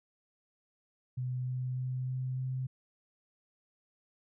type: tone with pitch steps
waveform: sine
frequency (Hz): 126.4 / 127.21 / 128.02 / 128.83 / 129.65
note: B2 / C3 / C3 / C3 / C3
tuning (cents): +41 / -48 / -37 / -26 / -15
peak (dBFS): -32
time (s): 1.17-2.67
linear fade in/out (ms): 10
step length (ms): 300
effects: none